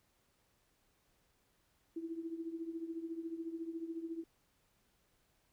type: tone with tremolo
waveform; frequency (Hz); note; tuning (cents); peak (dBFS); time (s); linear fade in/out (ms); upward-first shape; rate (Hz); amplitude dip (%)
sine; 329.6; E4; 0; -36; 1.96-4.24; 5; triangle; 14; 80
effects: pink hiss -75 dBFS RMS until 5.52 s